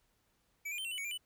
square tone with pitch steps, 2299 / 2424 / 3104 / 2723 / 2987 / 2235 / 2378 / 2983 Hz, D7 / D#7 / G7 / F7 / F#7 / C#7 / D7 / F#7, -37 / -46 / -18 / -44 / +16 / +14 / +21 / +13 cents, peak -38 dBFS, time 0.65-1.178 s, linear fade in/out 10 ms, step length 66 ms, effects pink hiss -75 dBFS RMS until 1.25 s

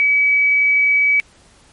sine tone, 2281 Hz, C#7, 49 cents sharp, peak -11 dBFS, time 0-1.2 s, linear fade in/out 0 ms, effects pink hiss -50 dBFS RMS until 1.72 s + MP3 48 kbps

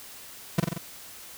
40% pulse tone with echo, 167 Hz, E3, 23 cents sharp, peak -17 dBFS, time 0.58-0.6 s, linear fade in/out 5 ms, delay 45 ms, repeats 4, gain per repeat -3 dB, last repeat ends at 0.78 s, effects white hiss -45 dBFS RMS until 1.37 s

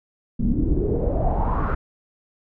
brown noise with low-pass filter sweep, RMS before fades -21 dBFS, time 0.39-1.75 s, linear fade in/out 10 ms, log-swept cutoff 210 to 1400 Hz, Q 5.7, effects none

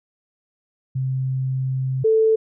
sine tone pair in turn, 131.3 / 441.6 Hz, C3 / A4, +6 / +6 cents, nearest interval octave + major sixth, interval 2100 cents, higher second, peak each -20 / -13 dBFS, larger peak second, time 0.95-2.04 / 2.04-2.36 s, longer first, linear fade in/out 10 ms, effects none

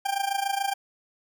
40% pulse tone with amplitude modulation, 792 Hz, G5, 18 cents sharp, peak -21 dBFS, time 0.05-0.74 s, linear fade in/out 10 ms, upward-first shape sine, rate 27 Hz, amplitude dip 80%, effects none

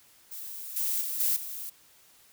violet noise with level steps, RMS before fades -40 / -29 / -33 / -26 / -38 dBFS, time 0.31-1.7 s, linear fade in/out 10 ms, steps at 0.76 / 1.01 / 1.2 / 1.36 s, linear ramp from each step 5 ms, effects white hiss -59 dBFS RMS until 2.32 s

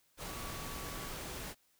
sine tone in noise, 1136 Hz, C#6, 42 cents sharp, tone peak -50 dBFS, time 0.25-1.11 s, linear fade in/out 50 ms, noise pink, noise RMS -43 dBFS, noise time 0.17-1.55 s, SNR -10 dB, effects white hiss -72 dBFS RMS until 1.79 s

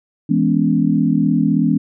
sine chord, C# minor seventh, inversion first, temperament equal with one note detuned, 164.81 / 207.7 / 246.9 / 282.8 Hz, E3 / G#3 / B3 / C#4, 0 / 0 / 0 / +35 cents, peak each -18 dBFS, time 0.29-1.78 s, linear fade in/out 10 ms, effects none

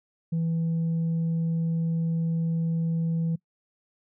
sine tone, 164.81 Hz, E3, in tune, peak -21 dBFS, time 0.32-3.36 s, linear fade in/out 10 ms, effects noise-tail reverb RT60 0.1 s tail -24 dB re dry + tanh soft clip ceiling -22 dBFS

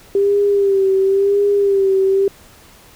sine tone with vibrato, 394.9 Hz, G4, 13 cents sharp, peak -11 dBFS, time 0.15-2.28 s, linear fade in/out 2 ms, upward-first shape sine, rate 0.95 Hz, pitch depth 48 cents each way, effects pink hiss -45 dBFS RMS until 2.95 s

